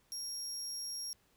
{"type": "tone", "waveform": "30% pulse", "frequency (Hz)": 5588, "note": "F8", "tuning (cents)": 0, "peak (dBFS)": -35, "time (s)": [0.12, 1.13], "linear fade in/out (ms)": 0, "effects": ["pink hiss -71 dBFS RMS until 1.36 s"]}